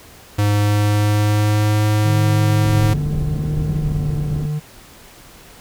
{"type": "tone with pitch glide", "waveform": "square", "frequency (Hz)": [103.4, 106.06], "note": ["G#2", "G#2"], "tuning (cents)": [-7, 37], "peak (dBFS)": -14, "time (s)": [0.38, 2.94], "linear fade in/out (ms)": 10, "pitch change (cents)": 44, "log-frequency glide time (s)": [0.54, 1.83]}
{"type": "tone with vibrato", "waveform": "triangle", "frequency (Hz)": 150, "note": "D3", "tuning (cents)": 37, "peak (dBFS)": -17, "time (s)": [2.04, 4.6], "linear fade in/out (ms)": 20, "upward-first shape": "triangle", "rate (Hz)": 0.82, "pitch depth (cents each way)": 23}
{"type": "low-pass noise", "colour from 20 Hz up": "pink", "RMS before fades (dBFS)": -24, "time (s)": [2.64, 4.46], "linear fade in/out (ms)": 5, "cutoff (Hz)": 230, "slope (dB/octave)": 12}
{"effects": ["pink hiss -43 dBFS RMS until 5.6 s"]}